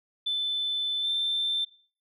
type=tone with pitch glide; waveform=sine; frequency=3520 to 3559 Hz; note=A7 to A7; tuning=0 to +19 cents; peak=-24 dBFS; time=0.26-1.65 s; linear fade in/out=10 ms; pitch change=+19 cents; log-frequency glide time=1.01-1.07 s; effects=noise-tail reverb RT60 0.4 s tail -17 dB re dry + tanh soft clip ceiling -20 dBFS